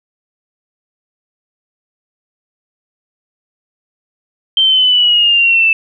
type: linear sweep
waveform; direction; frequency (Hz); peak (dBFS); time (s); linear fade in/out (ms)
sine; down; 3139 to 2633; -7; 4.57-5.73; 2
effects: none